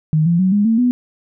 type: tone with pitch steps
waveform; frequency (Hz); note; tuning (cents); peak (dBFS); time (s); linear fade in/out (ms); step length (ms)
sine; 155.56 / 170.62 / 187.14 / 205.3 / 225.1 / 246.9; D#3 / F3 / F#3 / G#3 / A3 / B3; 0 / -40 / +20 / -20 / +40 / 0; -11; 0.13-0.91; 0; 130
effects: none